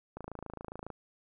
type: click train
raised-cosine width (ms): 1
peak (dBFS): -27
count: 21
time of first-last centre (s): 0.17-0.903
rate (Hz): 27.3
effects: none